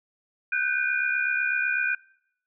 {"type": "tone cluster", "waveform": "sine", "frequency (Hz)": [1490, 1558, 2439], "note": ["F#6", "G6", "D#7"], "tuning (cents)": [12, -11, -35], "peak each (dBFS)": -27, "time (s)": [0.52, 1.95], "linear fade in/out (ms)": 5, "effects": ["noise-tail reverb RT60 0.8 s tail -25 dB re dry"]}